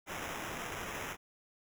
white noise with sample-and-hold, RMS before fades -41 dBFS, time 0.06-1.17 s, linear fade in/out 50 ms, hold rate 4410 Hz, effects none

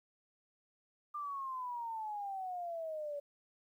sine exponential sweep, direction down, 1199 to 569 Hz, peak -38 dBFS, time 1.14-3.2 s, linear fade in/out 10 ms, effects 12-bit

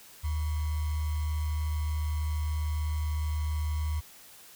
sine tone with sample-and-hold, 76.6 Hz, D#2, 27 cents flat, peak -27 dBFS, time 0.23-4.01 s, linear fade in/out 20 ms, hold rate 1050 Hz, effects white hiss -52 dBFS RMS until 4.55 s

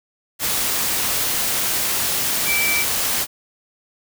sine tone in noise, 2323 Hz, D7, 20 cents flat, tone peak -19 dBFS, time 2.45-2.85 s, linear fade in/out 50 ms, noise white, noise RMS -21 dBFS, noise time 0.39-3.27 s, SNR -1 dB, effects none

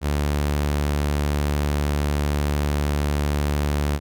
sawtooth tone, 73 Hz, D2, 10 cents flat, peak -16 dBFS, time 0.01-4 s, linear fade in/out 50 ms, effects none

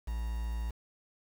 triangle tone with quantisation, 57 Hz, A#1, 38 cents flat, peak -30 dBFS, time 0.07-0.71 s, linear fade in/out 10 ms, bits 8, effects none

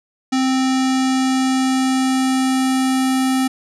square tone with low-pass filter sweep, 261.6 Hz, C4, in tune, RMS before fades -17 dBFS, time 0.32-3.48 s, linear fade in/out 10 ms, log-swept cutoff 6400 to 11000 Hz, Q 1.5, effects none

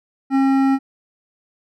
sine tone with hard clipping, 269.9 Hz, C#4, 46 cents flat, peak -15 dBFS, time 0.3-0.79 s, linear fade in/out 50 ms, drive 12 dB, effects none

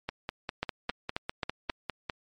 two click trains, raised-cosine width 0.3 ms, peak -16 / -14 dBFS, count 11 / 5, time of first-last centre 0.09-2.098 / 0.63-1.7 s, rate 4.98 / 3.74 Hz, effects MP3 48 kbps

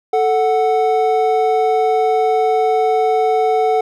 triangle tone pair together, 440 / 740 Hz, A4 / F#5, 0 / 0 cents, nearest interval major sixth, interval 900 cents, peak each -13 dBFS, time 0.13-3.81 s, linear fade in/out 5 ms, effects none

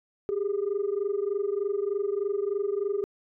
sine tone pair together, 392 / 415.3 Hz, G4 / G#4, 0 / 0 cents, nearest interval minor second, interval 100 cents, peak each -27 / -27 dBFS, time 0.29-3.04 s, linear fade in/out 0 ms, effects tanh soft clip ceiling -21 dBFS

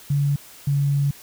sine tone pair in turn, 142.4 / 141.33 Hz, C#3 / C#3, +47 / +34 cents, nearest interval unison, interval 13 cents, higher first, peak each -17 dBFS, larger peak neither, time 0.1-0.36 / 0.67-1.11 s, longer second, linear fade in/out 5 ms, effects white hiss -45 dBFS RMS until 1.22 s

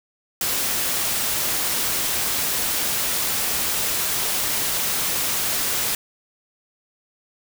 white noise, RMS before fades -23 dBFS, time 0.41-5.95 s, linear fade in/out 2 ms, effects none

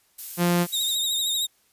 violet noise, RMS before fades -33 dBFS, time 0.18-0.96 s, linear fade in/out 10 ms
sawtooth tone, 174.61 Hz, F3, in tune, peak -15 dBFS, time 0.37-0.67 s, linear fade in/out 50 ms
sawtooth tone with vibrato, 3729 Hz, A#7, in tune, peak -20 dBFS, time 0.72-1.47 s, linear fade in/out 20 ms, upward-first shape sine, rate 13 Hz, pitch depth 51 cents each way
effects white hiss -64 dBFS RMS until 1.72 s + resampled to 32000 Hz

